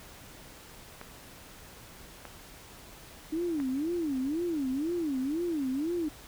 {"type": "clicks", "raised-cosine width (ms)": 0.5, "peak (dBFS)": -27, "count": 3, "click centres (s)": [1.014, 2.253, 3.601]}
{"type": "tone with vibrato", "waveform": "sine", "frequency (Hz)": 300.9, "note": "D4", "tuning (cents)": 42, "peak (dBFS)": -28, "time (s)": [3.32, 6.09], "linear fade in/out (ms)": 10, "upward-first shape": "sine", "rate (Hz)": 2, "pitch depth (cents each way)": 270}
{"effects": ["pink hiss -50 dBFS RMS until 6.27 s"]}